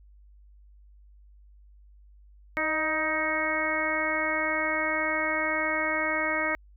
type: harmonic tone with a mistuned harmonic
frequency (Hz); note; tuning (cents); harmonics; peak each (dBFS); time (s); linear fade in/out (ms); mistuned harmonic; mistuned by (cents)
313.9; D#4; +15; 1 / 2 / 3 / 4 / 5 / 6 / 7; -35 / -32 / -36 / -33 / -35 / -31 / -30; 2.57-6.55; 0; 2; -28
effects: added 50 Hz sine -51 dBFS peak until 6.76 s